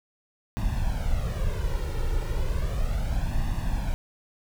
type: noise with flanger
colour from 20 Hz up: brown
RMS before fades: -26 dBFS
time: 0.57-3.94 s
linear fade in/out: 0 ms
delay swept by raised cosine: 1.1 to 2.2 ms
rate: 0.34 Hz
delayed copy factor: +0.75
effects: none